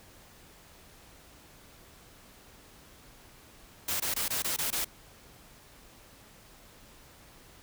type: noise bursts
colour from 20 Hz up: white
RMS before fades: -31 dBFS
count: 7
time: 3.88-4.846 s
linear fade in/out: 5 ms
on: 120 ms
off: 21 ms
effects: pink hiss -55 dBFS RMS until 7.62 s